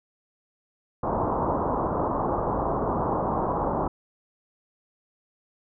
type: low-pass noise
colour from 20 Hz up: white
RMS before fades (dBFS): -26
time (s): 1.03-3.88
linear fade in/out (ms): 5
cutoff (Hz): 1100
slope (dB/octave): 48
effects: none